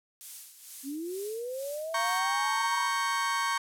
violet noise with tremolo, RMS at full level -37 dBFS, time 0.21-2.19 s, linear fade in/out 0 ms, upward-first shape sine, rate 2.2 Hz, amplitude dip 65%
sine linear sweep, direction up, 261.6 to 1010 Hz, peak -33 dBFS, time 0.83-2.91 s, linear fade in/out 50 ms
35% pulse chord, G diminished, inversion first, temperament equal, 932.3 / 1108.7 / 1568 Hz, Bb5 / Db6 / G6, 0 / 0 / 0 cents, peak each -31 / -28 / -32 dBFS, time 1.94-3.58 s, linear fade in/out 5 ms
effects low-pass 11000 Hz 12 dB/octave

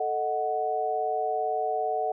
sine chord, D# diminished, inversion second, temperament equal, 440 / 622.3 / 740 Hz, A4 / D#5 / F#5, 0 / 0 / 0 cents, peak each -31 / -32 / -27 dBFS, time 0-2.12 s, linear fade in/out 5 ms, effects none

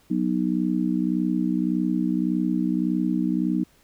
harmonic tone, 61.74 Hz, B1, in tune, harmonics 3 / 4 / 5, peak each -25 / -25 / -25 dBFS, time 0.1-3.64 s, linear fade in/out 10 ms, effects pink hiss -59 dBFS RMS until 3.83 s

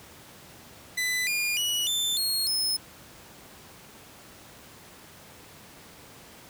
sawtooth tone with pitch steps, 2000 / 2420 / 2928 / 3543 / 4287 / 5187 Hz, B6 / D#7 / F#7 / A7 / C8 / E8, +21 / -49 / -19 / +11 / +41 / -29 cents, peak -22 dBFS, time 0.97-2.77 s, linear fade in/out 10 ms, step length 300 ms, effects pink hiss -49 dBFS RMS until 6.49 s + high-pass 80 Hz 12 dB/octave

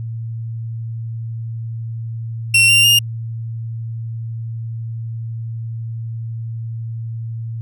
40% pulse tone with pitch steps, 2724 / 2775 / 2827 Hz, F7 / F7 / F7, -44 / -12 / +20 cents, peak -8 dBFS, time 2.54-2.99 s, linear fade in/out 5 ms, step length 150 ms, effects added 114 Hz sine -23 dBFS peak until 7.61 s

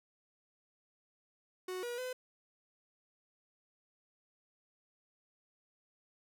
45% pulse tone with pitch steps, 368.6 / 481.4 / 507 Hz, F#4 / B4 / B4, -7 / -44 / +45 cents, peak -38 dBFS, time 1.68-2.13 s, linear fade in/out 5 ms, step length 150 ms, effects none

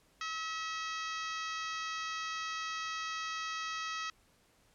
harmonic tone with a mistuned harmonic, 644 Hz, E5, 41 cents flat, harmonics 2 / 3 / 4 / 5 / 6 / 7 / 8 / 9 / 10, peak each -39 / -43 / -45 / -47 / -49 / -50 / -51 / -52 / -53 dBFS, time 0.21-4.1 s, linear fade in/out 2 ms, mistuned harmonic 7, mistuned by +16 cents, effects pink hiss -68 dBFS RMS until 4.74 s + low-pass 12000 Hz 12 dB/octave

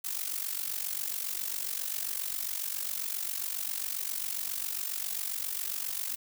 blue noise with amplitude modulation, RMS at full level -31 dBFS, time 0.04-6.16 s, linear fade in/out 10 ms, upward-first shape sine, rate 47.4 Hz, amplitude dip 80%, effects none

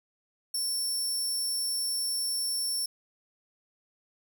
20% pulse tone, 5430 Hz, F8, 50 cents flat, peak -23 dBFS, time 0.54-2.86 s, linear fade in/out 5 ms, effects none

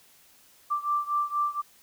sine beating tone pair, 1174.7 / 1178.9 Hz, D6 / D6, 0 / +6 cents, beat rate 4.2 Hz, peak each -27 / -29 dBFS, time 0.7-1.62 s, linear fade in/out 20 ms, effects white hiss -58 dBFS RMS until 1.82 s

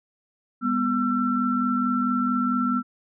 sine tone cluster, 203.5 / 248 / 1344 Hz, G#3 / B3 / E6, -35 / +7 / +33 cents, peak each -28 / -23 / -25 dBFS, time 0.61-2.83 s, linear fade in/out 50 ms, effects none

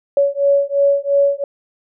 sine beating tone pair, 561 / 563.9 Hz, C#5 / C#5, +21 / +30 cents, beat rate 2.9 Hz, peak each -15 dBFS, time 0.17-1.44 s, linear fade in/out 2 ms, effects none

